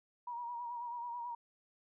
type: tone with vibrato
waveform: sine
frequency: 955 Hz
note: A#5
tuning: 42 cents sharp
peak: -39 dBFS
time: 0.27-1.35 s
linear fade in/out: 5 ms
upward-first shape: sine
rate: 9.2 Hz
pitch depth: 43 cents each way
effects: none